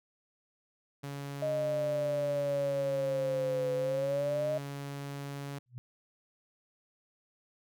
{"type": "tone", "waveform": "sawtooth", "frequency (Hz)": 140.9, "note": "C#3", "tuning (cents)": 29, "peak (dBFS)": -34, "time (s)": [1.03, 5.59], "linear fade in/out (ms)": 10}
{"type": "linear two-way sweep", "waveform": "sine", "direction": "down then up", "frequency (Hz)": [622.3, 506, 622.3], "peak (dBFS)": -29, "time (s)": [1.42, 4.58], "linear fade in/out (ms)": 5, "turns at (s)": 3.74}
{"type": "tone with exponential growth", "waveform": "sine", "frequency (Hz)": 123.4, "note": "B2", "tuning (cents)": -1, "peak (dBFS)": -35, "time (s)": [5.66, 5.78], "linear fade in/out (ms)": 0, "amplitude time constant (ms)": 24}
{"effects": []}